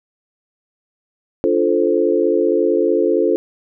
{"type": "chord", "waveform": "sine", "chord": "D minor seventh", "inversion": "none", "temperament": "equal", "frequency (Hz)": [293.7, 349.2, 440, 523.3], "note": ["D4", "F4", "A4", "C5"], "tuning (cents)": [0, 0, 0, 0], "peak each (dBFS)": [-21, -17, -17, -20], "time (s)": [1.44, 3.36], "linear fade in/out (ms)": 0, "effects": []}